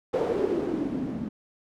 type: noise with low-pass filter sweep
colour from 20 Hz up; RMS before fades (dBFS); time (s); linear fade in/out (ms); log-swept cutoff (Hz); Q
blue; -28; 0.13-1.29; 10; 490 to 220; 5.1
effects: none